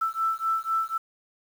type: beating tone pair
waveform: sine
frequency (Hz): 1324 / 1328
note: E6 / E6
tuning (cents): +7 / +12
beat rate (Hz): 4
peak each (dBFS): -27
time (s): 0.01-0.98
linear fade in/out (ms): 10
effects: 8-bit